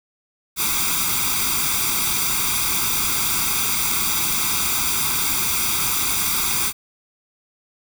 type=noise with comb filter; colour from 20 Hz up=white; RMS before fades=-21 dBFS; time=0.56-6.73 s; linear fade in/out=50 ms; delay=0.84 ms; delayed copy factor=+0.9; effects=none